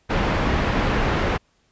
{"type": "low-pass noise", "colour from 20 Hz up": "pink", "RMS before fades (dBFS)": -21, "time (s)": [0.09, 1.38], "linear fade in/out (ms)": 20, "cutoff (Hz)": 2200, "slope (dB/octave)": 12, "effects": ["pink hiss -64 dBFS RMS until 1.71 s", "resampled to 16000 Hz"]}